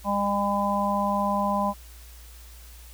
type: harmonic tone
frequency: 201.8 Hz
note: G#3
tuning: 49 cents flat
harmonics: 1 / 3 / 4 / 5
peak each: -27 / -29 / -29 / -26 dBFS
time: 0.04-1.74 s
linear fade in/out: 50 ms
effects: added 59 Hz sine -44 dBFS peak until 2.93 s + white hiss -51 dBFS RMS until 2.93 s